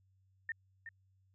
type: tone with echo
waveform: sine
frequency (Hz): 1817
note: A#6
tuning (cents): -45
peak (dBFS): -35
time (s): 0.49-0.52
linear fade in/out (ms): 2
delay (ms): 370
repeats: 1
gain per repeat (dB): -9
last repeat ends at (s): 0.89
effects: added 95 Hz sine -68 dBFS peak until 1.34 s